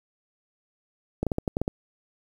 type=clicks; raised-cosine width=2 ms; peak=-12 dBFS; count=8; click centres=1.23 / 1.267 / 1.318 / 1.384 / 1.478 / 1.569 / 1.616 / 1.679 s; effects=8-bit